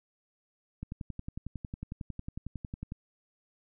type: click train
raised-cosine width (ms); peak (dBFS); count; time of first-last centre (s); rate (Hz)
5; -25; 24; 0.83-2.921; 11
effects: none